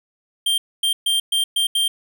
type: tone bursts at uneven times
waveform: square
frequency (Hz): 3173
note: G7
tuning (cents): +20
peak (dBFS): -17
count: 6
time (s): 0.46-0.58 / 0.83-0.93 / 1.06-1.2 / 1.32-1.44 / 1.56-1.67 / 1.75-1.88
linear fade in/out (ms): 5
effects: none